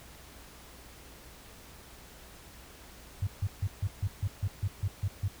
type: tone bursts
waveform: sine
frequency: 98 Hz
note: G2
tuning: in tune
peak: -26 dBFS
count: 11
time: 3.22-5.281 s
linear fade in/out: 5 ms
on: 51 ms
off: 150 ms
effects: added 60 Hz sine -56 dBFS peak until 5.4 s + pink hiss -52 dBFS RMS until 5.4 s